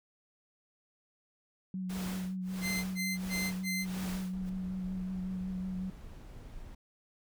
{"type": "tone with vibrato", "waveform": "sine", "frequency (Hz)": 185.7, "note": "F#3", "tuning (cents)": 7, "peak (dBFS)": -34, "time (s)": [1.74, 5.9], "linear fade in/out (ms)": 2, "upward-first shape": "triangle", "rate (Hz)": 5.4, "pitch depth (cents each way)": 27}
{"type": "noise with tremolo", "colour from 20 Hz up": "pink", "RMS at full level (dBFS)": -42, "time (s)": [1.89, 4.5], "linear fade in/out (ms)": 10, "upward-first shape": "sine", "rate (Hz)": 1.5, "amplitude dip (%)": 100}
{"type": "tone bursts", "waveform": "sawtooth", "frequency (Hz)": 2074, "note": "C7", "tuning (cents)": -16, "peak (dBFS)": -30, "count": 4, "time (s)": [2.61, 3.86], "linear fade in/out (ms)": 50, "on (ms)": 230, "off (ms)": 110}
{"type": "noise", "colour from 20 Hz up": "brown", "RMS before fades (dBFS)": -47, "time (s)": [4.33, 6.75], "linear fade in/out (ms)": 5}
{"effects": []}